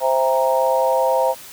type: chord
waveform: sine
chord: C dominant seventh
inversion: none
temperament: equal with one note detuned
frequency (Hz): 523.3 / 659.3 / 796.8 / 932.3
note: C5 / E5 / G5 / Bb5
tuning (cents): 0 / 0 / +28 / 0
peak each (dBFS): -18 / -21 / -24 / -20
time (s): 0-1.35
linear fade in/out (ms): 50
effects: white hiss -39 dBFS RMS until 1.52 s